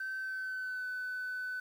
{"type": "tone with pitch glide", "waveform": "sine", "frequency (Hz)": [1542, 1504.2], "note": ["G6", "F#6"], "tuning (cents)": [-29, 28], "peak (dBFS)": -34, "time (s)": [0, 1.6], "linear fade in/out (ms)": 5, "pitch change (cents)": -43, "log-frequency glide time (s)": [0.2, 0.85], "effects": ["tanh soft clip ceiling -32 dBFS", "10-bit"]}